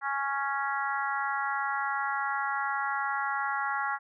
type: harmonic tone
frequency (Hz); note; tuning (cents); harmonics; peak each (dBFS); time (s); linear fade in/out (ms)
277.2; C#4; 0; 3 / 4 / 5 / 6 / 7; -33 / -34 / -33 / -36 / -38; 0.01-3.99; 50
effects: none